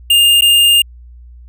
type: tone with dropouts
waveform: square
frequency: 2816 Hz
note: F7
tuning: 14 cents sharp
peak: -7 dBFS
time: 0.1-0.82 s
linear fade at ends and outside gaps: 5 ms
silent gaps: 0.41-0.42 s
effects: added 60 Hz sine -34 dBFS peak until 1.48 s